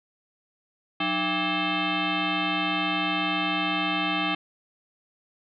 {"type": "tone with frequency modulation", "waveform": "sine", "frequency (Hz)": 1163, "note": "D6", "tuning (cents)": -17, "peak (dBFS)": -23, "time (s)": [1, 4.35], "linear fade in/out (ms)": 5, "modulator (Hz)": 490, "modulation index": 4.4, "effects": []}